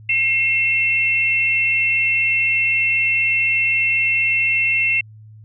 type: tone pair together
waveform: sine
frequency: 2137 / 2692 Hz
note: C7 / E7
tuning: +36 / +36 cents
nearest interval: major third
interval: 400 cents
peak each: -20 / -16 dBFS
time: 0.09-5.01 s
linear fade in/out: 5 ms
effects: added 108 Hz sine -39 dBFS peak until 5.44 s